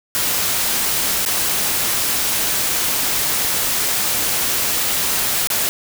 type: noise with dropouts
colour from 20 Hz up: white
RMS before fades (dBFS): -19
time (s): 0.15-5.69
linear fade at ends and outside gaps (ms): 0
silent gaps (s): 1.251-1.261 / 5.472-5.502
effects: none